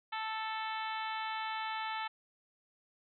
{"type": "harmonic tone", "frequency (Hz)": 440, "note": "A4", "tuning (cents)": 0, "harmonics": [2, 3, 4, 5, 6, 7, 8, 9], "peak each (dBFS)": [-38, -42, -44, -46, -48, -49, -50, -51], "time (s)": [0.12, 2.08], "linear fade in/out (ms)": 10, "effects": []}